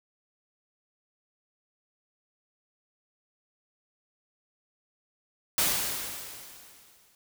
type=noise with exponential decay; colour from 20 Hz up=white; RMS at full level=-24 dBFS; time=5.58-7.15 s; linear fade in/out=1 ms; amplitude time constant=340 ms; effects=none